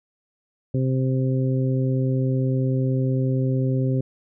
harmonic tone, 130.81 Hz, C3, in tune, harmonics 1 / 2 / 3 / 4, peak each -20 / -26 / -30 / -32 dBFS, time 0.74-4.01 s, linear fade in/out 5 ms, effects none

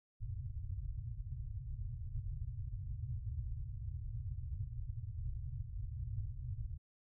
white low-pass noise, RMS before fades -42 dBFS, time 0.2-6.78 s, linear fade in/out 20 ms, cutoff 130 Hz, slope 96 dB/octave, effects none

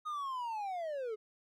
triangle linear sweep, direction down, 1251 to 415.3 Hz, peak -34 dBFS, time 0.05-1.16 s, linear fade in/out 20 ms, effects none

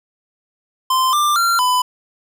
square tone with pitch steps, 1037 / 1187 / 1375 / 1001 Hz, C6 / D6 / F6 / B5, -16 / +18 / -27 / +23 cents, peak -14 dBFS, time 0.9-1.82 s, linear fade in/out 5 ms, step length 230 ms, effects none

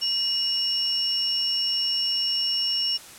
sine tone pair together, 2882 / 5440 Hz, F#7 / F8, -46 / -46 cents, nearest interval major seventh, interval 1100 cents, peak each -28 / -23 dBFS, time 0.01-2.98 s, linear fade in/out 20 ms, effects white hiss -44 dBFS RMS until 3.18 s + low-pass 11000 Hz 12 dB/octave

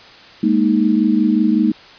sine chord, Ab suspended second, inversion none, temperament equal, 207.7 / 233.1 / 311.1 Hz, Ab3 / Bb3 / Eb4, 0 / 0 / 0 cents, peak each -16 dBFS, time 0.43-1.72 s, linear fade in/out 5 ms, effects white hiss -41 dBFS RMS until 1.98 s + resampled to 11025 Hz

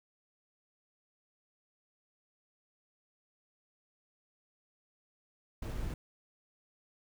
brown noise with sample-and-hold, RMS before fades -37 dBFS, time 5.62-5.94 s, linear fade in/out 5 ms, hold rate 8820 Hz, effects none

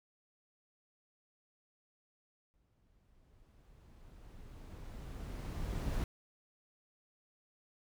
brown noise with exponential growth, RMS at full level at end -34 dBFS, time 2.54-6.04 s, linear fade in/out 0 ms, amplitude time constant 760 ms, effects none

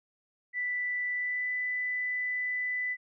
sine tone with pitch glide, 1978 to 1994.1 Hz, B6 to B6, +2 to +16 cents, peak -29 dBFS, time 0.53-2.97 s, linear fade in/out 50 ms, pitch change +14 cents, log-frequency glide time 1.13-1.49 s, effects none

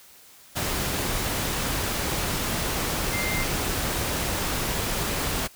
sine tone in noise, 2093 Hz, C7, in tune, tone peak -29 dBFS, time 3.12-3.45 s, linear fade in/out 20 ms, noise pink, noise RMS -27 dBFS, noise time 0.55-5.48 s, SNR -5 dB, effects white hiss -51 dBFS RMS until 5.55 s

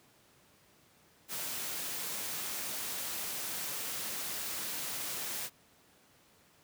white noise, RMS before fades -38 dBFS, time 1.28-5.5 s, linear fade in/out 50 ms, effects pink hiss -64 dBFS RMS until 6.63 s + high-pass 100 Hz 12 dB/octave

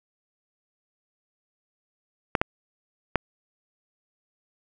clicks, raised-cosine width 0.5 ms, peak -5 dBFS, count 3, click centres 2.352 / 2.415 / 3.157 s, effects none

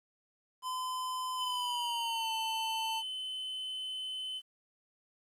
square tone with pitch glide, 1020 to 893.1 Hz, C6 to A5, -44 to +26 cents, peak -35 dBFS, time 0.62-3.03 s, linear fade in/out 50 ms, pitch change -230 cents, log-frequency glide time 1.36-2.32 s
triangle tone, 3043 Hz, F#7, 48 cents sharp, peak -35 dBFS, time 1.37-4.42 s, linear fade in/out 50 ms
effects resampled to 32000 Hz + 11-bit

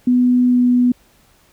sine tone with pitch glide, 248.1 to 246.5 Hz, B3 to B3, +8 to -3 cents, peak -10 dBFS, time 0.07-0.92 s, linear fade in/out 5 ms, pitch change -11 cents, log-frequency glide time 0.48-0.6 s, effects pink hiss -54 dBFS RMS until 1.52 s

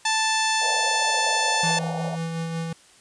harmonic tone, 880 Hz, A5, in tune, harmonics 1 / 2 / 3 / 4 / 5 / 6 / 7 / 8 / 10, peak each -24 / -27 / -29 / -30 / -31 / -32 / -32 / -33 / -34 dBFS, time 0.05-1.79 s, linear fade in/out 5 ms
pink band-pass noise, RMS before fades -33 dBFS, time 0.6-2.17 s, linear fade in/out 20 ms, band 470 to 890 Hz, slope 96 dB/octave
square tone with tremolo, 164.81 Hz, E3, in tune, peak -26 dBFS, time 1.63-2.73 s, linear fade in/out 5 ms, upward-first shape sine, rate 5.5 Hz, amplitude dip 30%
effects white hiss -53 dBFS RMS until 3 s + resampled to 22050 Hz

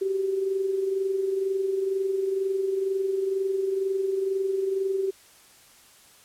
sine tone with amplitude modulation, 386.4 Hz, G4, 25 cents flat, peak -21 dBFS, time 0.01-5.11 s, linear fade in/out 10 ms, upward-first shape sine, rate 22.1 Hz, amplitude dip 50%, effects white hiss -54 dBFS RMS until 6.24 s + low-pass 12000 Hz 12 dB/octave

